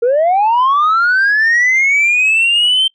sine linear sweep, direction up, 454.5 to 3136 Hz, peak -7 dBFS, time 0.02-2.88 s, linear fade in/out 10 ms, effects noise-tail reverb RT60 0.1 s tail -22 dB re dry + tanh soft clip ceiling -7 dBFS

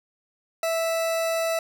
40% pulse tone, 658 Hz, E5, 3 cents flat, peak -22 dBFS, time 0.63-1.59 s, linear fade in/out 2 ms, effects none

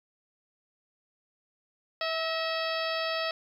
harmonic tone with a mistuned harmonic, 650 Hz, E5, 24 cents flat, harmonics 1 / 2 / 3 / 4 / 5 / 6 / 7 / 8, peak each -32 / -35 / -37 / -38 / -39 / -40 / -40 / -41 dBFS, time 2.01-3.31 s, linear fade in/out 2 ms, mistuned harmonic 3, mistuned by -39 cents, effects 10-bit

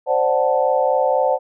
sine chord, D dominant seventh, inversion third, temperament equal, 523.3 / 587.3 / 740 / 880 Hz, C5 / D5 / F#5 / A5, 0 / 0 / 0 / 0 cents, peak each -18 / -20 / -21 / -22 dBFS, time 0.06-1.39 s, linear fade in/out 50 ms, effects none

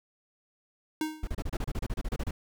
square tone with exponential decay, 311.1 Hz, D#4, in tune, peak -26 dBFS, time 1.01-1.33 s, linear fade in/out 2 ms, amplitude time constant 69 ms
brown noise bursts, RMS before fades -31 dBFS, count 15, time 1.23-2.31 s, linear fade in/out 5 ms, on 44 ms, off 30 ms
effects none

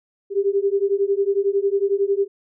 sine beating tone pair, 392 / 403 Hz, G4 / G4, 0 / +48 cents, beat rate 11 Hz, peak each -20 dBFS, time 0.3-2.28 s, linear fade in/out 50 ms, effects none

